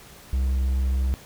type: tone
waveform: triangle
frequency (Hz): 65.2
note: C2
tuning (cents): -5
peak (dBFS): -18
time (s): 0.33-1.14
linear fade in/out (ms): 0
effects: pink hiss -47 dBFS RMS until 1.25 s